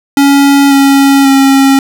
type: tone with pitch steps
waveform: square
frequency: 279.9 / 275.9 / 271.9 Hz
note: C#4 / C#4 / C#4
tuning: +17 / -8 / -33 cents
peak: -4 dBFS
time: 0.17-1.79 s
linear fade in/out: 2 ms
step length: 540 ms
effects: none